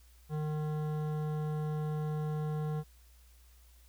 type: tone with hard clipping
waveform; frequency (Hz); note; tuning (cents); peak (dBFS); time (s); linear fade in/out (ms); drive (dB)
sine; 152.6; D#3; -33; -34; 0.29-2.84; 50; 14
effects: added 60 Hz sine -57 dBFS peak until 3.88 s + white hiss -66 dBFS RMS until 3.88 s